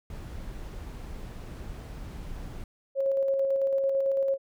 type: noise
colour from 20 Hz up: brown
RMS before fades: -39 dBFS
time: 0.1-2.64 s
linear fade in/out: 2 ms
type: tone with tremolo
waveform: sine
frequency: 544 Hz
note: C#5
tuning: 33 cents flat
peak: -22 dBFS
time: 2.95-4.38 s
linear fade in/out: 50 ms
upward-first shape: square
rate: 9 Hz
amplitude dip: 25%
effects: none